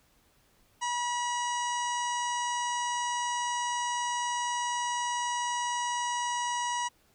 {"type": "harmonic tone with a mistuned harmonic", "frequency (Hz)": 968, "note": "B5", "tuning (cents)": -35, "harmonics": [1, 2, 3, 4, 5, 6, 7, 8, 9], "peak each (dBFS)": [-30, -38, -39, -48, -51, -41, -44, -45, -47], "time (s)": [0.81, 6.89], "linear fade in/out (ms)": 20, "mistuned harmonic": 7, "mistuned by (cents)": -30, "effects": ["pink hiss -66 dBFS RMS until 7.14 s"]}